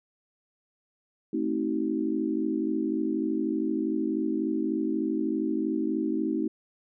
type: chord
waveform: sine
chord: A diminished seventh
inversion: none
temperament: just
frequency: 220 / 264 / 316.8 / 380.2 Hz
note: A3 / C4 / Eb4 / Gb4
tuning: 0 / +16 / +31 / +47 cents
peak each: -32 / -31 / -28 / -34 dBFS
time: 1.33-6.48 s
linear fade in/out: 5 ms
effects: none